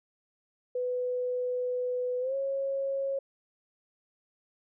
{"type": "tone with pitch glide", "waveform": "sine", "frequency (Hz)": [497.9, 546.1], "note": ["B4", "C#5"], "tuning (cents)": [14, -26], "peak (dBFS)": -28, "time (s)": [0.75, 3.19], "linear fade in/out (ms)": 5, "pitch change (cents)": 160, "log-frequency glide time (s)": [2.2, 2.35], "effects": []}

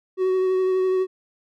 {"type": "tone with vibrato", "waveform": "triangle", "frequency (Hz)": 373.8, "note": "F#4", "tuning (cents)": 18, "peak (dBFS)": -16, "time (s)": [0.17, 1.07], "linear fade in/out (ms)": 50, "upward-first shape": "triangle", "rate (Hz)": 12, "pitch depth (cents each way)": 18, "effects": []}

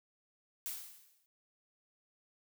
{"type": "noise with exponential decay", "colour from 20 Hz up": "blue", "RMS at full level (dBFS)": -38, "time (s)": [0.66, 1.26], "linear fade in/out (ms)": 0, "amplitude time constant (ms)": 130, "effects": []}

